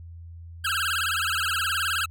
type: tone with vibrato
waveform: 25% pulse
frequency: 1453 Hz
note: F#6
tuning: 32 cents flat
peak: -20 dBFS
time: 0.64-2.06 s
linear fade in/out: 10 ms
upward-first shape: sine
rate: 19 Hz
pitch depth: 210 cents each way
effects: added 84 Hz sine -39 dBFS peak until 2.1 s